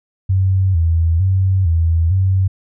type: tone with vibrato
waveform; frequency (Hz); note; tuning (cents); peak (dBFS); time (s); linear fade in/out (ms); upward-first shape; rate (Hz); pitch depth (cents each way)
sine; 88.5; F2; +23; -11; 0.29-2.48; 10; square; 1.1; 120
effects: none